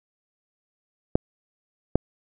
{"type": "clicks", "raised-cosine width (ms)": 2, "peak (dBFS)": -4, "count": 2, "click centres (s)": [1.155, 1.956], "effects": []}